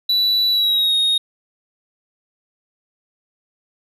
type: tone with pitch glide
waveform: triangle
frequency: 3951 to 3731 Hz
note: B7 to A#7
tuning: 0 to +1 cents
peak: -13 dBFS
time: 0.09-1.18 s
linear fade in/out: 5 ms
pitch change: -99 cents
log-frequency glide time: 0.51-0.95 s
effects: none